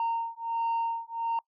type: beating tone pair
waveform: sine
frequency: 920 / 921.4 Hz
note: A#5 / A#5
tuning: -23 / -20 cents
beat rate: 1.4 Hz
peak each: -29 / -29 dBFS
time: 0-1.39 s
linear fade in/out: 2 ms
effects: noise-tail reverb RT60 0.1 s tail -25 dB re dry + tanh soft clip ceiling -24 dBFS